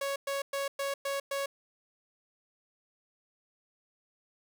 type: tone bursts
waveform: sawtooth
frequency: 555 Hz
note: C#5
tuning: 2 cents sharp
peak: -27 dBFS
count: 6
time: 0.01-1.46 s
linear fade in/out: 5 ms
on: 150 ms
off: 110 ms
effects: none